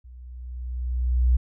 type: tone with level ramp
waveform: sine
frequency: 61.74 Hz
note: B1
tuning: in tune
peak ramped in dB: -42 to -14 dBFS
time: 0.04-1.37 s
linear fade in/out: 10 ms
effects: none